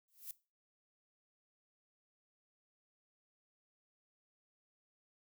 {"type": "noise with exponential growth", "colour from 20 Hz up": "violet", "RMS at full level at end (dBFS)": -42, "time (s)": [0.08, 0.31], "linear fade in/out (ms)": 1, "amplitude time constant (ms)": 50, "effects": ["noise-tail reverb RT60 0.3 s tail -19 dB re dry"]}